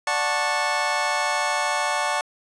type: chord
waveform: 25% pulse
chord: D major seventh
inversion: none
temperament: just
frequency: 587.3 / 734.2 / 881 / 1101.2 Hz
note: D5 / F#5 / A5 / C#6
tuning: 0 / -14 / +2 / -12 cents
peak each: -25 / -24 / -22 / -24 dBFS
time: 0.07-2.21 s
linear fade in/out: 2 ms
effects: resampled to 22050 Hz